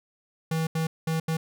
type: tone bursts at uneven times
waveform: square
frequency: 161.2 Hz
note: E3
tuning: 38 cents flat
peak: -25 dBFS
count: 4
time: 0.51-0.67 / 0.75-0.87 / 1.07-1.2 / 1.28-1.37 s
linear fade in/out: 5 ms
effects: none